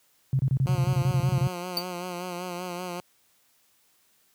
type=tone bursts; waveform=sine; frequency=133.2 Hz; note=C3; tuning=31 cents sharp; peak=-19 dBFS; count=13; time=0.33-1.47 s; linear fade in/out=0 ms; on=60 ms; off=30 ms
type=tone with vibrato; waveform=10% pulse; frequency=178.6 Hz; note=F3; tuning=39 cents sharp; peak=-24 dBFS; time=0.67-3 s; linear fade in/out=0 ms; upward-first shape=sine; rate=5.2 Hz; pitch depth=45 cents each way
type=tone with exponential decay; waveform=45% pulse; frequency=4599 Hz; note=D8; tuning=37 cents flat; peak=-20 dBFS; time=1.77-1.86 s; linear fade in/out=1 ms; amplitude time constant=19 ms
effects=white hiss -65 dBFS RMS until 4.34 s + high-pass 80 Hz 12 dB/octave